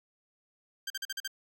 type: tone bursts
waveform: 15% pulse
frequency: 1581 Hz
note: G6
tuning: 14 cents sharp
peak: -27 dBFS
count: 6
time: 0.87-1.277 s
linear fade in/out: 5 ms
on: 32 ms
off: 43 ms
effects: none